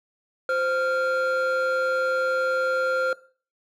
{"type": "tone pair together", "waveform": "triangle", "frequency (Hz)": [520.7, 1390], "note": ["C5", "F6"], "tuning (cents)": [-8, -9], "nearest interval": "octave + perfect fourth", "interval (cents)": 1699, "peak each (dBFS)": -21, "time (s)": [0.49, 3.13], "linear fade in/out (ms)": 2, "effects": ["noise-tail reverb RT60 0.4 s tail -19 dB re dry", "tanh soft clip ceiling -16 dBFS"]}